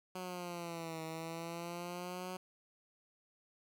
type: exponential two-way sweep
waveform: 10% pulse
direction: down then up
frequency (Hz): 185 to 160 to 185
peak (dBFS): -33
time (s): 0.15-2.37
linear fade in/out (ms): 5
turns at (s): 1.03
effects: none